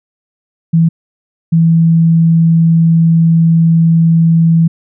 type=tone pair in turn; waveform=sine; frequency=164.81 / 164.81 Hz; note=E3 / E3; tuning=0 / 0 cents; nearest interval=unison; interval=0 cents; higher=neither; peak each=-5 dBFS; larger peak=neither; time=0.73-0.89 / 1.52-4.68 s; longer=second; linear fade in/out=10 ms; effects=none